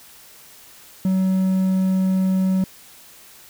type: tone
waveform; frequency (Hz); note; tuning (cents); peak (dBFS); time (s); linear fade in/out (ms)
triangle; 188.4; F#3; +32; -14; 1.05-2.64; 2
effects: white hiss -46 dBFS RMS until 3.49 s